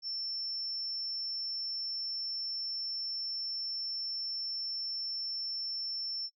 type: tone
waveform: sine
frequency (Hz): 5380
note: E8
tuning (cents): +34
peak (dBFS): -34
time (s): 0.02-6.3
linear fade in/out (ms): 50
effects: noise-tail reverb RT60 0.1 s tail -23 dB re dry